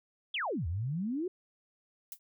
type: exponential two-way sweep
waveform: sine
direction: down then up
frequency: 3543 to 76.9 to 384.2 Hz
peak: -31 dBFS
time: 0.34-1.28 s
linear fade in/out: 5 ms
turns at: 0.67 s
type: noise with exponential decay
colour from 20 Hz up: violet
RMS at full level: -37 dBFS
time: 2.12-2.19 s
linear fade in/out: 1 ms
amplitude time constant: 15 ms
effects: none